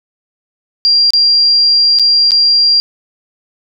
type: tone with dropouts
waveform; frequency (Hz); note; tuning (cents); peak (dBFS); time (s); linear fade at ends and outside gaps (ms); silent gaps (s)
sine; 4762; D8; +23; -6; 0.85-2.8; 0; 1.105-1.135 / 1.988-1.996 / 2.308-2.318
effects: none